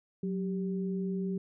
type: tone pair together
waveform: sine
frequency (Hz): 185.11 / 392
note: F#3 / G4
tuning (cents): +1 / 0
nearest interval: octave + minor second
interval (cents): 1299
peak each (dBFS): -31 / -37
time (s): 0.23-1.38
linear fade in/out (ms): 5
effects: none